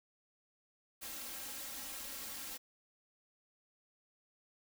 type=noise with comb filter; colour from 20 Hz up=white; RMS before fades=-45 dBFS; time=1.01-2.58 s; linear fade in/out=20 ms; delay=3.7 ms; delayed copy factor=+0.9; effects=none